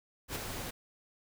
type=noise with ADSR envelope; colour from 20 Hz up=pink; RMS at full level=-35 dBFS; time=0.28-0.71 s; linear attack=74 ms; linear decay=15 ms; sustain=-5 dB; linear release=13 ms; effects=none